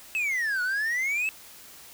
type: exponential two-way sweep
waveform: triangle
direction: down then up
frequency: 2650 to 1442 to 2650 Hz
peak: -23 dBFS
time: 0.15-1.29 s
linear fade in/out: 0 ms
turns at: 0.62 s
effects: white hiss -48 dBFS RMS until 1.93 s